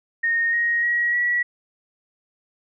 sine tone with pitch steps, 1849 / 1877 / 1905.4 / 1934.2 Hz, A#6 / A#6 / A#6 / B6, -15 / +11 / +37 / -37 cents, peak -18 dBFS, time 0.23-1.43 s, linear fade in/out 10 ms, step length 300 ms, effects none

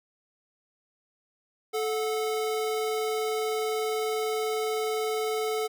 square tone pair together, 435.2 / 732 Hz, A4 / F#5, -19 / -19 cents, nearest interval major sixth, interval 900 cents, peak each -28 / -35 dBFS, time 1.73-5.68 s, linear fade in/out 20 ms, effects none

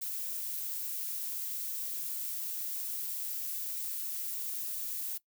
violet noise, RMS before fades -37 dBFS, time 0.01-5.18 s, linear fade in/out 10 ms, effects noise-tail reverb RT60 0.1 s tail -19 dB re dry

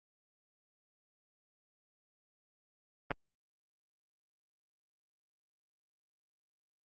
clicks, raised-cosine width 0.5 ms, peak -18 dBFS, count 2, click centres 3.108 / 3.115 s, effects Opus 32 kbps

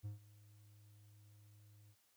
triangle tone with ADSR envelope, 103.83 Hz, G#2, in tune, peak -39 dBFS, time 0.03-1.96 s, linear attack 26 ms, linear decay 130 ms, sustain -20 dB, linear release 60 ms, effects white hiss -75 dBFS RMS until 2.16 s

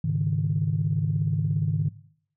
sine chord, Ab suspended fourth, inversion none, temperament equal, 103.83 / 138.59 / 155.56 Hz, Ab2 / Db3 / Eb3, 0 / 0 / 0 cents, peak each -28 / -27 / -24 dBFS, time 0.04-1.89 s, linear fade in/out 5 ms, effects noise-tail reverb RT60 0.6 s tail -17 dB re dry + tanh soft clip ceiling -13 dBFS

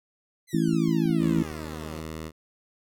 10% pulse exponential sweep, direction down, 2093 to 155.56 Hz, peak -34 dBFS, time 0.47-2.04 s, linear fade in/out 50 ms
harmonic tone, 55 Hz, A1, in tune, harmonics 3 / 4 / 5 / 6, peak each -25 / -27 / -27 / -26 dBFS, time 0.53-1.43 s, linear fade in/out 10 ms
clicks, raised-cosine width 5 ms, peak -34 dBFS, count 9, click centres 0.545 / 0.685 / 0.734 / 0.884 / 1.056 / 1.101 / 1.386 / 1.512 / 1.64 s
10% pulse tone with pitch glide, 77.78 to 79.23 Hz, D#2 to D#2, 0 to +32 cents, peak -26 dBFS, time 1.18-2.32 s, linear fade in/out 50 ms, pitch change +32 cents, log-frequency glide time 1.87-1.99 s
effects none

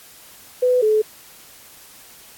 sine tone pair in turn, 500 / 430.7 Hz, B4 / A4, +21 / -37 cents, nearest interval minor third, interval 258 cents, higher first, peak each -13 dBFS, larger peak neither, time 0.62-0.82 / 0.82-1.02 s, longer neither, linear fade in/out 10 ms, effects white hiss -45 dBFS RMS until 2.37 s + AAC 64 kbps

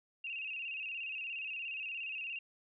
sine tone with vibrato, 2659 Hz, E7, 14 cents sharp, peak -38 dBFS, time 0.24-2.39 s, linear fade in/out 5 ms, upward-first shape square, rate 17 Hz, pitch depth 69 cents each way, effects none

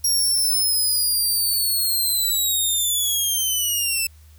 10% pulse linear sweep, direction down, 5620 to 2630 Hz, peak -12 dBFS, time 0.04-4.07 s, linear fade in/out 5 ms, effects added 77 Hz sine -45 dBFS peak until 4.38 s + white hiss -57 dBFS RMS until 4.38 s

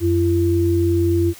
sine tone pair together, 91 / 340 Hz, F#2 / F4, -28 / -46 cents, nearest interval octave + major seventh, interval 2282 cents, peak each -18 / -16 dBFS, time 0-1.34 s, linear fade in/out 50 ms, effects white hiss -42 dBFS RMS until 1.39 s

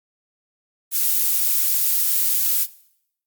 violet noise, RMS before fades -19 dBFS, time 0.91-2.67 s, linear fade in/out 50 ms, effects noise-tail reverb RT60 0.7 s tail -19 dB re dry + Opus 48 kbps

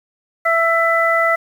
harmonic tone, 665 Hz, E5, 15 cents sharp, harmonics 1 / 2 / 3, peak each -17 / -17 / -17 dBFS, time 0.45-1.36 s, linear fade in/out 10 ms, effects 7-bit

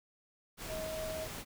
sine tone in noise, 633 Hz, D#5, 30 cents sharp, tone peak -38 dBFS, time 0.67-1.28 s, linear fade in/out 50 ms, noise pink, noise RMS -43 dBFS, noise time 0.57-1.45 s, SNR +2 dB, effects none

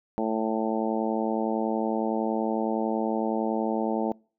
harmonic tone, 110.8 Hz, A2, 13 cents sharp, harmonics 2 / 3 / 4 / 5 / 6 / 7 / 8, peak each -29 / -31 / -32 / -33 / -34 / -34 / -35 dBFS, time 0.18-4.12 s, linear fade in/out 0 ms, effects noise-tail reverb RT60 0.4 s tail -26 dB re dry

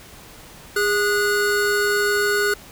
square tone pair together, 409.4 / 1464 Hz, G#4 / F#6, -25 / -19 cents, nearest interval octave + minor seventh, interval 2206 cents, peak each -21 dBFS, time 0.76-2.54 s, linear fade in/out 5 ms, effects pink hiss -43 dBFS RMS until 2.71 s

